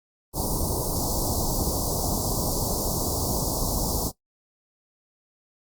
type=band-stop noise; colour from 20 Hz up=pink; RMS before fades=-26 dBFS; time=0.33-4.12 s; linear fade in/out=50 ms; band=1000 to 4600 Hz; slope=48 dB/octave; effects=noise-tail reverb RT60 0.1 s tail -17 dB re dry + Opus 32 kbps

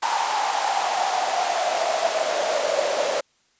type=noise with high-pass filter sweep; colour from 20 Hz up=pink; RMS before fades=-23 dBFS; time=0.02-3.21 s; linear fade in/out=10 ms; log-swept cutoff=880 to 550 Hz; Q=8.5; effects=white hiss -64 dBFS RMS until 3.59 s + resampled to 16000 Hz

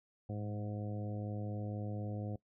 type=harmonic tone with a mistuned harmonic; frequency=104.1 Hz; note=G#2; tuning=5 cents sharp; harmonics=1 / 2 / 3 / 4 / 5 / 6 / 7; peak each=-39 / -44 / -48 / -53 / -49 / -55 / -53 dBFS; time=0.29-2.36 s; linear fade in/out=5 ms; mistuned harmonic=1; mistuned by=+33 cents; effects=noise-tail reverb RT60 0.1 s tail -20 dB re dry

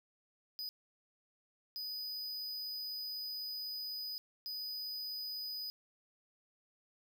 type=tone bursts at uneven times; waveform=square; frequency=4978 Hz; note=D#8; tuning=in tune; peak=-40 dBFS; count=3; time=0.59-0.69 / 1.76-4.18 / 4.46-5.7 s; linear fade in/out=0 ms; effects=none

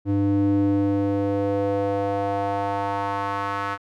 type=tone with band-pass filter sweep; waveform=square; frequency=100 Hz; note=G2; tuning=35 cents sharp; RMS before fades=-23 dBFS; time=0.05-3.78 s; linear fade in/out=50 ms; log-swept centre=240 to 1300 Hz; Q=2.5; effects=none

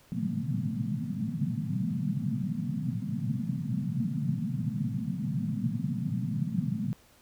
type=band-pass noise; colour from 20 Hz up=white; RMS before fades=-31 dBFS; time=0.12-6.93 s; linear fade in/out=0 ms; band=110 to 240 Hz; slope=96 dB/octave; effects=pink hiss -60 dBFS RMS until 7.21 s

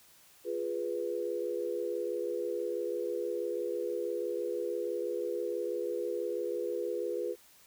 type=chord; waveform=sine; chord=F diminished; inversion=none; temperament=equal; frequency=349.2 / 415.3 / 493.9 Hz; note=F4 / Ab4 / Cb5; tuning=0 / 0 / 0 cents; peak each=-37 / -36 / -35 dBFS; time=0.44-7.36 s; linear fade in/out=50 ms; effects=white hiss -60 dBFS RMS until 7.66 s

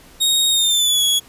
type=tone with pitch glide; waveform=sawtooth; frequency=3745 to 3356 Hz; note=A#7 to G#7; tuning=+7 to +17 cents; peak=-11 dBFS; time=0.2-1.2 s; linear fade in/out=20 ms; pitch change=-190 cents; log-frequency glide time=0.5-1.04 s; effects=pink hiss -46 dBFS RMS until 1.28 s + resampled to 32000 Hz

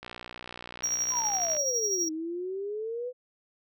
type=click train; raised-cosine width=0.3 ms; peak=-24 dBFS; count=94; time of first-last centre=0.03-1.567 s; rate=60.5 Hz
type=tone with tremolo; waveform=triangle; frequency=5660 Hz; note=F8; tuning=22 cents sharp; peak=-23 dBFS; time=0.83-2.09 s; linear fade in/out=10 ms; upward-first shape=triangle; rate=12 Hz; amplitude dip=55%
type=exponential two-way sweep; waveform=sine; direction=down then up; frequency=1046 to 311.1 to 507 Hz; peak=-31 dBFS; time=1.1-3.13 s; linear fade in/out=50 ms; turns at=2.11 s
effects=none

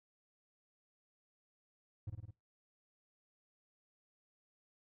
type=tone with echo; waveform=triangle; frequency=103.83 Hz; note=G#2; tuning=in tune; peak=-37 dBFS; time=2.07-2.1 s; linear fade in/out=5 ms; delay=52 ms; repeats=4; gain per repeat=-2 dB; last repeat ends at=2.308 s; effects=noise-tail reverb RT60 0.2 s tail -20 dB re dry

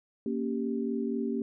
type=chord; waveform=sine; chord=G diminished; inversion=first; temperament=equal; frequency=233.1 / 277.2 / 392 Hz; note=Bb3 / Db4 / G4; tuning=0 / 0 / 0 cents; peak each=-31 / -34 / -34 dBFS; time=0.26-1.42 s; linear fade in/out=2 ms; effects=none

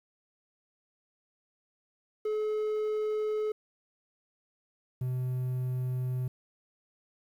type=tone pair in turn; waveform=triangle; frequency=428.1 / 127.04 Hz; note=A4 / B2; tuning=-47 / +49 cents; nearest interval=octave + major sixth; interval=2104 cents; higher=first; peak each=-26 / -27 dBFS; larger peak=first; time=2.25-3.52 / 5.01-6.28 s; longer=neither; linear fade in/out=5 ms; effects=10-bit

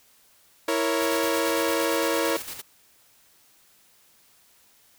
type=chord; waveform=sawtooth; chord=A# diminished; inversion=second; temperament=equal; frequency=329.6 / 466.2 / 554.4 Hz; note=E4 / A#4 / C#5; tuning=0 / 0 / 0 cents; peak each=-23 / -23 / -23 dBFS; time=0.68-2.37 s; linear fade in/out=5 ms
type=noise with tremolo; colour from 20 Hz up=white; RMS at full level=-35 dBFS; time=1-2.62 s; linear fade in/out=20 ms; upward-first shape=square; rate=8.8 Hz; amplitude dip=50%
effects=white hiss -59 dBFS RMS until 4.98 s

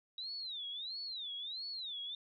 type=tone with vibrato; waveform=sine; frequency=3826 Hz; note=A#7; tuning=44 cents sharp; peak=-40 dBFS; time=0.18-2.15 s; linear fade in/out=2 ms; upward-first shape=sine; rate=1.5 Hz; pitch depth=250 cents each way; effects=none

